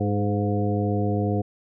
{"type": "harmonic tone with a mistuned harmonic", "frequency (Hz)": 102.4, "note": "G#2", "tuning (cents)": -24, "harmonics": [1, 2, 3, 4, 5, 7], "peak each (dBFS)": [-24, -27, -29, -30, -31, -32], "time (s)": [0, 1.42], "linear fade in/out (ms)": 10, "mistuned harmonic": 4, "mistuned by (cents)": 32, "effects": []}